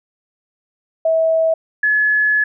sine tone pair in turn, 648 / 1706.1 Hz, E5 / G#6, -30 / +46 cents, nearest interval octave + perfect fourth, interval 1676 cents, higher second, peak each -12 dBFS, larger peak neither, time 1.05-1.54 / 1.83-2.44 s, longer second, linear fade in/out 5 ms, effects none

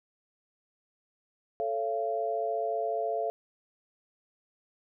sine chord, A augmented, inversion none, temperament equal with one note detuned, 440 / 554.4 / 683.7 Hz, A4 / C#5 / E#5, 0 / 0 / -37 cents, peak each -33 / -36 / -30 dBFS, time 1.6-3.3 s, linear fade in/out 0 ms, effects none

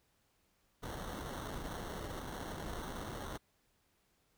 pink noise with sample-and-hold, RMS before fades -43 dBFS, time 0.82-3.38 s, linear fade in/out 20 ms, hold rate 2450 Hz, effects pink hiss -75 dBFS RMS until 4.37 s

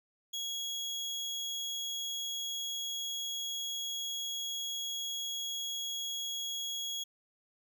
30% pulse tone, 3322 Hz, G#7, in tune, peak -32 dBFS, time 0.33-7.04 s, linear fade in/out 10 ms, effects none

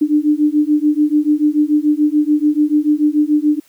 sine beating tone pair, 296.1 / 303 Hz, D4 / D#4, +14 / -46 cents, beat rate 6.9 Hz, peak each -14 dBFS, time 0.01-3.6 s, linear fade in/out 10 ms, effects white hiss -53 dBFS RMS until 3.68 s + high-pass 80 Hz 12 dB/octave

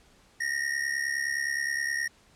square ring-modulated tone, 1864.7 Hz, A#6, in tune, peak -25 dBFS, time 0.4-2.08 s, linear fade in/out 10 ms, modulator 34.8 Hz, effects pink hiss -60 dBFS RMS until 2.35 s + low-pass 9000 Hz 12 dB/octave

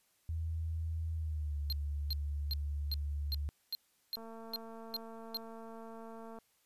sine tone with pitch glide, 81 to 72.58 Hz, E2 to D2, -30 to -20 cents, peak -34 dBFS, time 0.29-3.49 s, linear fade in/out 0 ms, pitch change -190 cents, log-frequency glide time 1.14-1.57 s
square tone bursts, 4186 Hz, C8, in tune, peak -35 dBFS, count 10, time 1.7-5.37 s, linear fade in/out 0 ms, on 25 ms, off 380 ms
click train, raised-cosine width 1 ms, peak -37 dBFS, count 502, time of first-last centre 4.17-6.387 s, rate 226 Hz
effects white hiss -73 dBFS RMS until 6.65 s + resampled to 32000 Hz

